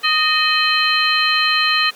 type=tone cluster; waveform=sine; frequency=1245 / 1845 / 2537 / 3082 / 4124 Hz; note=D#6 / A#6 / D#7 / G7 / C8; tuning=+1 / -18 / +33 / -30 / -26 cents; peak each=-20 dBFS; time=0.03-1.91 s; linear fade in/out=20 ms; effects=pink hiss -42 dBFS RMS until 1.95 s + high-pass 400 Hz 12 dB/octave